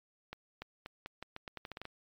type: accelerating click train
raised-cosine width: 0.3 ms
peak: -26 dBFS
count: 13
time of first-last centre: 0.33-1.854 s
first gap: 290 ms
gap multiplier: 0.83
effects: MP3 96 kbps